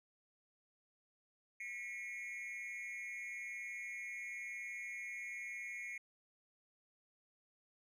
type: tone with amplitude modulation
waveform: triangle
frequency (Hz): 2176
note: C#7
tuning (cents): -33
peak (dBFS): -37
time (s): 1.6-5.98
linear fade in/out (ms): 5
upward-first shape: sine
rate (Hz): 221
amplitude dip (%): 100
effects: none